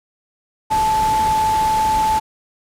sine tone in noise, 872 Hz, A5, 16 cents flat, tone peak -14 dBFS, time 0.7-2.2 s, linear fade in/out 20 ms, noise pink, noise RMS -27 dBFS, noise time 0.7-2.2 s, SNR +10 dB, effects low-pass 12000 Hz 12 dB/octave

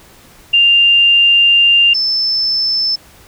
sine tone pair in turn, 2794 / 5274 Hz, F7 / E8, 0 / 0 cents, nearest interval major seventh, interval 1100 cents, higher second, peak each -6 / -12 dBFS, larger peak first, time 0.53-1.94 / 1.94-2.96 s, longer first, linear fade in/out 10 ms, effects pink hiss -43 dBFS RMS until 3.27 s

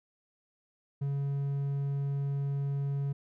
triangle tone, 140 Hz, C#3, 18 cents sharp, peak -27 dBFS, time 1.01-3.13 s, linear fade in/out 10 ms, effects none

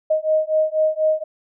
sine beating tone pair, 622.3 / 626.4 Hz, D#5 / D#5, 0 / +11 cents, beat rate 4.1 Hz, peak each -19 dBFS, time 0.1-1.24 s, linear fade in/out 10 ms, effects none

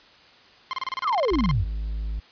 sawtooth tone bursts, 1051 Hz, C6, 7 cents sharp, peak -22 dBFS, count 16, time 0.71-1.512 s, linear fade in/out 0 ms, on 22 ms, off 30 ms
sine exponential sweep, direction down, 1519 to 73.42 Hz, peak -20 dBFS, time 1.02-1.66 s, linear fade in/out 50 ms
triangle tone, 53.2 Hz, G#1, 42 cents sharp, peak -24 dBFS, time 1.31-2.2 s, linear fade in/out 10 ms
effects white hiss -52 dBFS RMS until 2.31 s + resampled to 11025 Hz

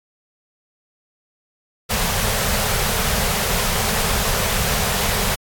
pink band-stop noise, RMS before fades -20 dBFS, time 1.89-5.36 s, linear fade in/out 20 ms, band 230 to 390 Hz, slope 96 dB/octave, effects AAC 64 kbps

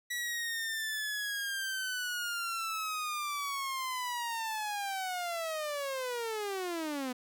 sawtooth linear sweep, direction down, 1947 to 245.4 Hz, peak -30 dBFS, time 0.1-7.13 s, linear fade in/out 10 ms, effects none

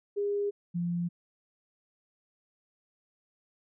sine tone pair in turn, 406.9 / 173.17 Hz, G#4 / F3, -35 / -14 cents, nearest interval octave + minor third, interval 1479 cents, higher first, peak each -27 / -28 dBFS, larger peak first, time 0.16-0.51 / 0.74-1.09 s, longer neither, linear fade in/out 20 ms, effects none

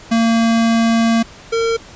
square tone pair in turn, 228.5 / 457 Hz, A#3 / A#4, -34 / -34 cents, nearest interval octave, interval 1200 cents, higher second, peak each -12 / -15 dBFS, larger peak first, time 0.11-1.23 / 1.52-1.77 s, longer first, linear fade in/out 10 ms, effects pink hiss -39 dBFS RMS until 1.95 s + resampled to 16000 Hz

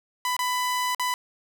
sawtooth tone with dropouts, 997 Hz, B5, 16 cents sharp, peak -20 dBFS, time 0.25-1.14 s, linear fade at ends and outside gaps 1 ms, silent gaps 0.366-0.391 / 0.948-0.996 s, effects none

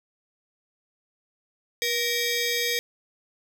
15% pulse ring-modulated tone, 1396.9 Hz, F6, in tune, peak -14 dBFS, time 1.82-2.79 s, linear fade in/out 0 ms, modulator 918 Hz, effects none

